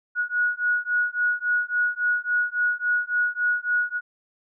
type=beating tone pair; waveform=sine; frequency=1455 / 1458.6 Hz; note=F#6 / F#6; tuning=-29 / -25 cents; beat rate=3.6 Hz; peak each=-24 dBFS; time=0.15-4.01 s; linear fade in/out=50 ms; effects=none